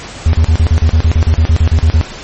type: tone bursts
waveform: triangle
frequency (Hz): 79.7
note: D#2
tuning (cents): +42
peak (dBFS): -3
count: 16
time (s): 0.26-2.012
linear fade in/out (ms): 0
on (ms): 72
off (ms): 40
effects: pink hiss -28 dBFS RMS until 2.23 s + MP3 32 kbps